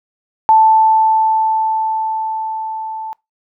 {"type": "tone with level ramp", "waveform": "sine", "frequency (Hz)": 880, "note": "A5", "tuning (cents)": 0, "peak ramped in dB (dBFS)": [-5, -23], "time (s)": [0.49, 3.13], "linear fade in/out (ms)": 0, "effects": ["noise-tail reverb RT60 0.2 s tail -24 dB re dry"]}